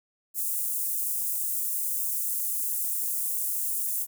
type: high-pass noise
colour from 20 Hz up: white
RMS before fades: -29 dBFS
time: 0.34-4.07 s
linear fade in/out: 50 ms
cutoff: 8400 Hz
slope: 24 dB/octave
effects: none